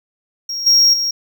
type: tone with level steps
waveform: triangle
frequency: 5588 Hz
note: F8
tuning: in tune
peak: -20 / -7 / -15 dBFS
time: 0.49-1.11 s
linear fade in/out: 5 ms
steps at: 0.66 / 0.93 s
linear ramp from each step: 10 ms
effects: none